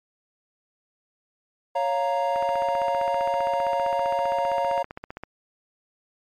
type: chord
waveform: triangle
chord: Bb minor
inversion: first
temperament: equal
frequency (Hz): 554.4 / 698.5 / 932.3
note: Db5 / F5 / Bb5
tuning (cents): 0 / 0 / 0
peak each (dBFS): -24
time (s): 1.75-4.83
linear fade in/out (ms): 10
type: click train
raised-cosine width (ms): 0.5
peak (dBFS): -20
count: 45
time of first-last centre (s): 2.36-5.236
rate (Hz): 15.3
effects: MP3 64 kbps